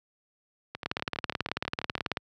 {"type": "two click trains", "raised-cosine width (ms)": 0.3, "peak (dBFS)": [-12, -19], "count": [25, 17], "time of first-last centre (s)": [[0.86, 2.171], [0.75, 2.061]], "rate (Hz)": [18.3, 12.2], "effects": ["high-pass 80 Hz 12 dB/octave"]}